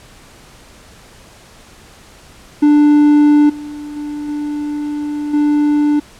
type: tone with level steps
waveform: triangle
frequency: 295.3 Hz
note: D4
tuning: 10 cents sharp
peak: -4 / -23 / -19 / -16 / -8 dBFS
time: 2.62-6 s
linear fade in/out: 10 ms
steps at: 3.49 / 3.96 / 4.28 / 5.33 s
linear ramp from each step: 10 ms
effects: pink hiss -42 dBFS RMS until 6.19 s + low-pass 10000 Hz 12 dB/octave